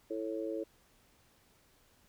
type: harmonic tone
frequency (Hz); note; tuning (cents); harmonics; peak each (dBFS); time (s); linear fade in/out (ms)
110; A2; 0; 3 / 4 / 5; -38 / -39 / -40; 0.1-0.64; 10
effects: pink hiss -67 dBFS RMS until 2.08 s